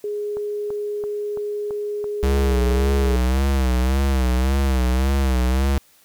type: tone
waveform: sine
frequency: 415.3 Hz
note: G#4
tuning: in tune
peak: -23 dBFS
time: 0.04-3.16 s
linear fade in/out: 2 ms
type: click train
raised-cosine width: 1 ms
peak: -22 dBFS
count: 10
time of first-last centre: 0.37-3.38 s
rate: 2.99 Hz
type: tone with vibrato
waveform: square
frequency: 65.41 Hz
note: C2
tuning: in tune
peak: -17 dBFS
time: 2.23-5.78 s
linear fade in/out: 0 ms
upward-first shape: sine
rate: 1.8 Hz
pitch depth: 88 cents each way
effects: white hiss -55 dBFS RMS until 6.04 s